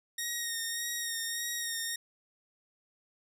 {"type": "tone with vibrato", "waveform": "10% pulse", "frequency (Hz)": 1864, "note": "A#6", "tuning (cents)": -1, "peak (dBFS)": -24, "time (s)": [0.18, 1.96], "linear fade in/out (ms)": 5, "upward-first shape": "sine", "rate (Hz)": 1.7, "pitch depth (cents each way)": 27, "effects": []}